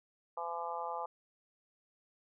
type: harmonic tone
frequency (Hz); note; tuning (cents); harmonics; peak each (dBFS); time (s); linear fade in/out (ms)
169.7; F3; -49; 3 / 4 / 5 / 6 / 7; -44 / -44 / -40 / -43 / -44; 0.37-1.06; 5
effects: none